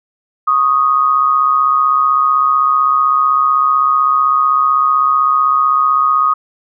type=tone pair together; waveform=sine; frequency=1108.7 / 1244.5 Hz; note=C#6 / D#6; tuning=0 / 0 cents; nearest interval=major second; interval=200 cents; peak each=-16 / -10 dBFS; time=0.47-6.34 s; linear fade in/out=10 ms; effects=none

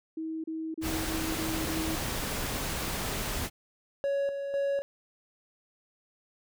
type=tone bursts; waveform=sine; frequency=320 Hz; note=D#4; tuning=49 cents sharp; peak=-32 dBFS; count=6; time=0.17-1.955 s; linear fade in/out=5 ms; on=270 ms; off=33 ms
type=noise; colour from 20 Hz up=pink; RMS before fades=-33 dBFS; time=0.81-3.5 s; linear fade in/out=50 ms
type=tone with tremolo; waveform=triangle; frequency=558 Hz; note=C#5; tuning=11 cents sharp; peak=-24 dBFS; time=4.04-4.82 s; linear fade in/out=0 ms; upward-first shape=square; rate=2 Hz; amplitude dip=50%
effects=none

